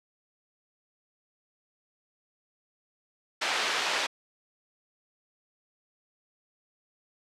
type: band-pass noise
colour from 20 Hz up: white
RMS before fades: -29 dBFS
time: 3.41-4.07 s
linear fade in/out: 10 ms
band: 470 to 3500 Hz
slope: 12 dB/octave
effects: low-pass 9000 Hz 12 dB/octave